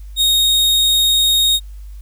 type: tone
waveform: 40% pulse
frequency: 3729 Hz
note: A#7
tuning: in tune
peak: -10 dBFS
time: 0.16-1.6 s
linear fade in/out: 50 ms
effects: added 50 Hz sine -30 dBFS peak until 2.01 s + white hiss -55 dBFS RMS until 2.01 s